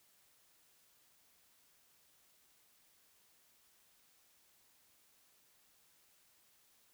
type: silence
effects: white hiss -70 dBFS RMS until 6.93 s